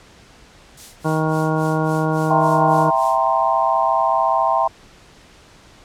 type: noise with tremolo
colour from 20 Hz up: violet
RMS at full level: -29 dBFS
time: 0.77-3.18 s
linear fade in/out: 5 ms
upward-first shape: sine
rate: 3.6 Hz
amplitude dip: 95%
type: harmonic tone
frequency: 157.3 Hz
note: D#3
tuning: 19 cents sharp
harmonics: 1 / 2 / 3 / 4 / 5 / 6 / 7 / 9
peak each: -20 / -23 / -25 / -26 / -27 / -28 / -28 / -30 dBFS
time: 1.04-2.91 s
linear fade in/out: 20 ms
type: chord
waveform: sine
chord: C dominant seventh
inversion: first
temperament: equal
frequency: 659.3 / 784 / 932.3 / 1046.5 Hz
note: E5 / G5 / Bb5 / C6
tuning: 0 / 0 / 0 / 0 cents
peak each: -20 dBFS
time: 2.3-4.68 s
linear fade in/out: 10 ms
effects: pink hiss -47 dBFS RMS until 5.84 s + low-pass 7000 Hz 12 dB/octave